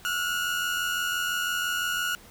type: tone pair together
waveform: 30% pulse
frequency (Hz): 1360 / 1445.9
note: F6 / F#6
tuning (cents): -46 / -40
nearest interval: minor second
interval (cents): 106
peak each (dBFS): -31 / -24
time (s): 0.05-2.15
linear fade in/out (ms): 0
effects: pink hiss -51 dBFS RMS until 2.3 s